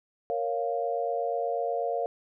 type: chord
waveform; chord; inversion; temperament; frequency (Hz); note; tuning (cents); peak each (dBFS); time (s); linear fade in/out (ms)
sine; Bb minor; none; equal; 466.2 / 554.4 / 698.5; Bb4 / Db5 / F5; 0 / 0 / 0; -31 / -32 / -30; 0.3-2.06; 0
effects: none